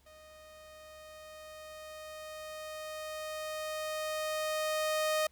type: tone with level ramp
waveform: sawtooth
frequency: 620 Hz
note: D#5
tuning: 6 cents flat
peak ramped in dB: -50 to -24 dBFS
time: 0.06-5.27 s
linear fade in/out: 5 ms
effects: added 69 Hz sine -65 dBFS peak until 5.31 s + pink hiss -69 dBFS RMS until 5.31 s